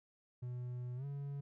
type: tone with pitch glide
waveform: triangle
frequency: 123.47 to 141.01 Hz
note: B2 to C#3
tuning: 0 to +30 cents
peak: -38 dBFS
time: 0.42-1.41 s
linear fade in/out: 10 ms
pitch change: +230 cents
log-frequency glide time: 0.96-1.05 s
effects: none